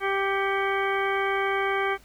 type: harmonic tone with a mistuned harmonic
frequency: 392 Hz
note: G4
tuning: in tune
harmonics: 1 / 2 / 3 / 4 / 5 / 6 / 8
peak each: -27 / -30 / -30 / -31 / -34 / -32 / -41 dBFS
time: 0-1.98 s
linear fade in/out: 50 ms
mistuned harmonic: 6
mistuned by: -73 cents
effects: added 50 Hz sine -56 dBFS peak until 2.04 s + pink hiss -56 dBFS RMS until 2.04 s